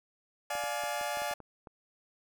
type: chord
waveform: sawtooth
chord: D diminished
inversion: none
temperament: just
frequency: 587.3 / 704.8 / 845.8 Hz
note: D5 / F5 / Ab5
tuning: 0 / +16 / +31 cents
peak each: -33 dBFS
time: 0.5-1.34 s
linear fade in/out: 5 ms
type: clicks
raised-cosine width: 1 ms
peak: -33 dBFS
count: 9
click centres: 0.553 / 0.638 / 0.837 / 1.012 / 1.172 / 1.219 / 1.312 / 1.403 / 1.672 s
effects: none